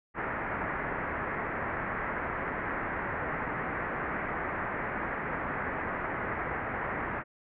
white low-pass noise, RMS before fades -34 dBFS, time 0.14-7.24 s, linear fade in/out 50 ms, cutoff 2000 Hz, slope 48 dB/octave, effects none

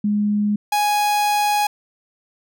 sine / 45% pulse tone pair in turn, 207.7 / 830.8 Hz, G#3 / G#5, 0 / 0 cents, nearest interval 2 octaves, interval 2400 cents, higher second, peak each -16 / -16 dBFS, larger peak neither, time 0.04-0.56 / 0.72-1.67 s, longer second, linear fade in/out 5 ms, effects none

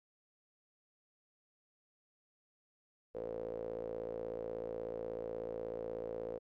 sawtooth tone with band-pass filter, 56.4 Hz, A1, 44 cents sharp, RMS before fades -42 dBFS, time 3.14-6.39 s, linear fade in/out 20 ms, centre 490 Hz, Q 9, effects none

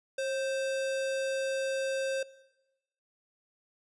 sine tone with sample-and-hold, 537 Hz, C5, 45 cents sharp, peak -29 dBFS, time 0.18-2.23 s, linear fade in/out 5 ms, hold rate 2100 Hz, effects noise-tail reverb RT60 1.0 s tail -20 dB re dry + resampled to 22050 Hz

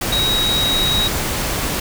sine tone in noise, 3814 Hz, A#7, 39 cents sharp, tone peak -16 dBFS, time 0.12-1.08 s, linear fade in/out 5 ms, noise pink, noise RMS -21 dBFS, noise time 0.01-1.8 s, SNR +2 dB, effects none

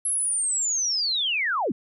sine linear sweep, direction down, 11110 to 168.2 Hz, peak -22 dBFS, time 0.05-1.72 s, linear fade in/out 5 ms, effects none

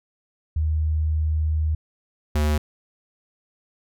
sine / square tone pair in turn, 77.78 / 75.3 Hz, D#2 / D2, 0 / +44 cents, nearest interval minor second, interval 56 cents, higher first, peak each -19 dBFS, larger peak neither, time 0.56-1.75 / 2.35-2.58 s, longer first, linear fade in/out 5 ms, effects none

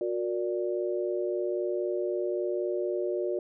sine chord, Gb augmented, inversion none, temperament equal with one note detuned, 362.4 / 466.2 / 587.3 Hz, Gb4 / Bb4 / D5, -36 / 0 / 0 cents, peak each -29 / -35 / -33 dBFS, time 0.01-3.39 s, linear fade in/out 2 ms, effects none

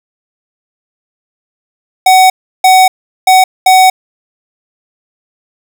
square tone bursts at uneven times, 750 Hz, F#5, 23 cents sharp, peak -3 dBFS, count 4, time 2.06-2.3 / 2.64-2.88 / 3.27-3.44 / 3.66-3.9 s, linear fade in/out 5 ms, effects none

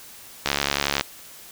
click train, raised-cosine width 0.2 ms, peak -3 dBFS, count 40, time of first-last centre 0.46-1.01 s, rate 70.9 Hz, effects white hiss -44 dBFS RMS until 1.51 s

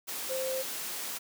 sine tone in noise, 523.3 Hz, C5, in tune, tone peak -31 dBFS, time 0.29-0.63 s, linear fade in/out 20 ms, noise white, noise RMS -37 dBFS, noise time 0.07-1.19 s, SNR +3 dB, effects high-pass 200 Hz 12 dB/octave

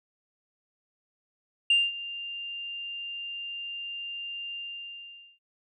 sine tone with ADSR envelope, 2794 Hz, F7, in tune, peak -16 dBFS, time 1.7-5.39 s, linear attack 4 ms, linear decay 210 ms, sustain -18 dB, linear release 840 ms, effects tanh soft clip ceiling -15 dBFS

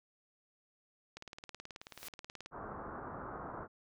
click train, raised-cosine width 0.2 ms, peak -29 dBFS, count 25, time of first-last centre 1.17-2.46 s, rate 18.6 Hz
white noise with exponential growth, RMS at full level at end -45 dBFS, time 1.81-2.08 s, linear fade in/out 0 ms, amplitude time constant 58 ms
white low-pass noise, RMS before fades -45 dBFS, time 2.51-3.68 s, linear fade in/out 50 ms, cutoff 1400 Hz, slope 48 dB/octave
effects none

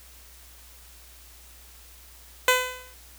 10% pulse tone with exponential decay, 505 Hz, B4, 39 cents sharp, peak -6 dBFS, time 2.48-2.94 s, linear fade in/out 2 ms, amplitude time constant 100 ms, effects added 60 Hz sine -51 dBFS peak until 3.18 s + white hiss -51 dBFS RMS until 3.18 s

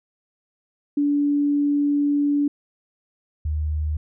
sine tone pair in turn, 288.6 / 76.44 Hz, D4 / D#2, -30 / -30 cents, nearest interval octave + major seventh, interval 2300 cents, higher first, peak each -17 / -21 dBFS, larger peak first, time 0.97-2.48 / 3.45-3.97 s, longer first, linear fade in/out 5 ms, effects none

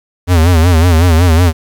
square tone with vibrato, 84.6 Hz, E2, 45 cents sharp, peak -6 dBFS, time 0.27-1.53 s, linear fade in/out 50 ms, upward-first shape sine, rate 5.4 Hz, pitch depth 120 cents each way, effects 7-bit

